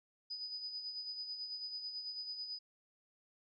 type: tone with tremolo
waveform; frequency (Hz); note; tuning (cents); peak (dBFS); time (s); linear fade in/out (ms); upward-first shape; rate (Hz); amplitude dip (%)
sine; 4978; D#8; 0; -39; 0.3-2.59; 10; sine; 9.1; 50
effects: none